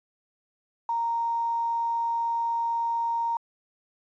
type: tone with quantisation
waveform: sine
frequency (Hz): 929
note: A#5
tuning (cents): -6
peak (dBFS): -24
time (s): 0.89-3.37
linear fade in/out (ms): 2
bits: 9
effects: resampled to 16000 Hz